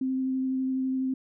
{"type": "tone with vibrato", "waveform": "sine", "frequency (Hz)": 261.6, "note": "C4", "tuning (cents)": 0, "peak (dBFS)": -25, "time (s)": [0.01, 1.14], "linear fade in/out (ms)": 5, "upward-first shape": "sine", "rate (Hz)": 12, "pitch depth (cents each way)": 10, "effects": []}